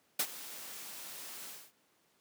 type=noise with ADSR envelope; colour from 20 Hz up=white; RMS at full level=-29 dBFS; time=0.19-1.72 s; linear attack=7 ms; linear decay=62 ms; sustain=-17 dB; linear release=240 ms; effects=pink hiss -71 dBFS RMS until 2.2 s + high-pass 200 Hz 12 dB/octave